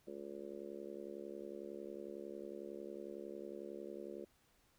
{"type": "harmonic tone", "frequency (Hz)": 71, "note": "C#2", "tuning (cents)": 42, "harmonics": [3, 4, 5, 6, 7, 8], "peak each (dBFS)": [-54, -58, -49, -52, -53, -54], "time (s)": [0.07, 4.25], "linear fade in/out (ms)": 5, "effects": ["pink hiss -73 dBFS RMS until 4.78 s"]}